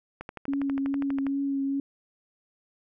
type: click train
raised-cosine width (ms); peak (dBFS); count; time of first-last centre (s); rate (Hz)
0.5; -22; 14; 0.21-1.267; 12.3
type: tone with vibrato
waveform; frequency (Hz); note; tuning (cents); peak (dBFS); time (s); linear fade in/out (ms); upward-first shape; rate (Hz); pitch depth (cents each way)
sine; 276.1; C#4; -7; -25; 0.48-1.8; 2; triangle; 2.4; 20
effects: none